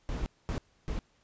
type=noise bursts at uneven times; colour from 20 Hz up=brown; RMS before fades=-33 dBFS; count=3; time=0.09-0.26 / 0.49-0.58 / 0.88-0.99 s; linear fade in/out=0 ms; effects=pink hiss -68 dBFS RMS until 1.23 s + resampled to 16000 Hz